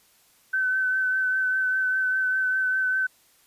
sine tone with vibrato, 1524 Hz, G6, 49 cents flat, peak -21 dBFS, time 0.53-3.07 s, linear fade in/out 10 ms, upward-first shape triangle, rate 5 Hz, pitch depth 24 cents each way, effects white hiss -60 dBFS RMS until 3.46 s + resampled to 32000 Hz

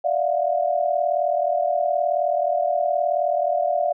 sine tone cluster, 591 / 675 / 714 Hz, D5 / E5 / F5, +11 / +41 / +38 cents, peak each -23 dBFS, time 0.04-3.93 s, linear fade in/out 10 ms, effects none

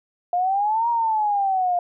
sine exponential two-way sweep, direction up then down, 698.5 to 950 to 698.5 Hz, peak -18 dBFS, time 0.33-1.79 s, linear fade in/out 2 ms, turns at 0.89 s, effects none

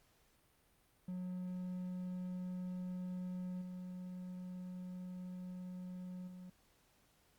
triangle tone with level steps, 181.8 Hz, F#3, 30 cents flat, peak -38 / -42 / -47 dBFS, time 1.08-6.5 s, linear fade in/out 5 ms, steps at 3.61 / 6.27 s, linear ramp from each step 10 ms, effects pink hiss -72 dBFS RMS until 7.38 s + Opus 48 kbps

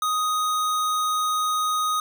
square tone, 1248 Hz, D#6, 5 cents sharp, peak -22 dBFS, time 0.02-2 s, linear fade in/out 2 ms, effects none

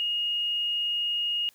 sine tone, 2862 Hz, F7, 42 cents sharp, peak -25 dBFS, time 0-1.49 s, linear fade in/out 0 ms, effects white hiss -61 dBFS RMS until 1.54 s

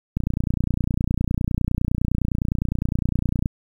click train, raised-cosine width 5 ms, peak -9 dBFS, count 99, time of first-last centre 0.17-3.459 s, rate 29.8 Hz, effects 8-bit

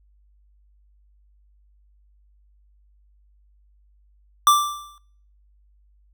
square tone with exponential decay, 1174.7 Hz, D6, in tune, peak -10 dBFS, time 4.47-4.98 s, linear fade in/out 1 ms, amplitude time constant 110 ms, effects noise-tail reverb RT60 0.7 s tail -26 dB re dry + added 50 Hz sine -55 dBFS peak until 6.13 s

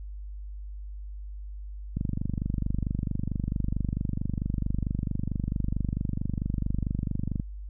click train, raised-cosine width 5 ms, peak -16 dBFS, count 134, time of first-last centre 1.97-7.399 s, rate 24.5 Hz, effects added 50 Hz sine -36 dBFS peak until 7.69 s

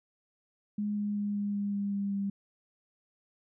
sine tone with pitch steps, 207.7 / 206.4 / 205.1 / 203.8 / 202.5 / 201.2 / 199.93 / 198.66 Hz, G#3 / G#3 / G#3 / G#3 / G#3 / G3 / G3 / G3, 0 / -10 / -21 / -32 / -43 / +45 / +34 / +23 cents, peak -29 dBFS, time 0.78-2.3 s, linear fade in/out 5 ms, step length 190 ms, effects none

